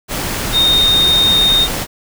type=tone in noise; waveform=sine; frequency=3687 Hz; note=A#7; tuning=20 cents flat; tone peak=-9 dBFS; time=0.52-1.68 s; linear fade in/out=50 ms; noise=pink; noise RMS=-20 dBFS; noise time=0.08-1.87 s; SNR=+8 dB; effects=none